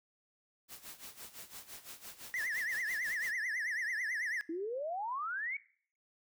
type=noise with tremolo; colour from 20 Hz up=white; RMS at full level=-47 dBFS; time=0.68-3.33 s; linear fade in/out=50 ms; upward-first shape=sine; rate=5.9 Hz; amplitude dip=80%
type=tone with vibrato; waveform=triangle; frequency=1869 Hz; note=A#6; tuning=4 cents sharp; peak=-32 dBFS; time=2.34-4.41 s; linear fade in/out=0 ms; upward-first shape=triangle; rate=9.1 Hz; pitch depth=210 cents each way
type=exponential sweep; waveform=sine; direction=up; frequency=314.2 to 2300 Hz; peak=-35 dBFS; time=4.49-5.57 s; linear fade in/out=5 ms
effects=noise-tail reverb RT60 0.5 s tail -19 dB re dry